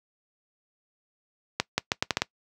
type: accelerating click train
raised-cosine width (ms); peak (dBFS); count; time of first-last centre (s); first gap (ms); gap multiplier
0.2; -5; 7; 1.6-2.219; 180; 0.77
effects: noise-tail reverb RT60 0.1 s tail -22 dB re dry + high-pass 80 Hz 12 dB/octave